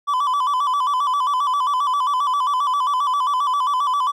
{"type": "tone with vibrato", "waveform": "triangle", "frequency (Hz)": 1080, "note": "C#6", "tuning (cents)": -45, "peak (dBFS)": -15, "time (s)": [0.07, 4.12], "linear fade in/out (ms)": 20, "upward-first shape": "square", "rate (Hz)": 7.5, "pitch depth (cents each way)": 110, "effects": []}